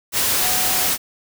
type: tone in noise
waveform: sine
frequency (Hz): 740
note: F#5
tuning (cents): 0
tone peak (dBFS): -29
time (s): 0.38-0.9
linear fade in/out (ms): 50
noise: white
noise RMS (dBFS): -19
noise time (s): 0.12-0.98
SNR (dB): -13
effects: none